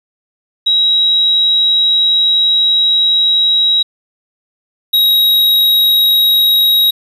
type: tone pair in turn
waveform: sine / square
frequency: 3843 / 3814 Hz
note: B7 / A#7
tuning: -48 / +39 cents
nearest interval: unison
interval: 13 cents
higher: first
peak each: -8 dBFS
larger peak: neither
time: 0.66-3.83 / 4.93-6.91 s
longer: first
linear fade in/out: 10 ms
effects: resampled to 32000 Hz + 7-bit